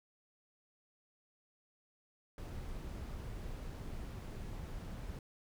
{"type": "noise", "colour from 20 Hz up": "brown", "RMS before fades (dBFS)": -44, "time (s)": [2.38, 5.19], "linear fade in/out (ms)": 2, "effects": []}